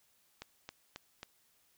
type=click train; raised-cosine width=0.2 ms; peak=-26 dBFS; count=4; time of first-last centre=0.42-1.231 s; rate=3.7 Hz; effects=white hiss -71 dBFS RMS until 1.77 s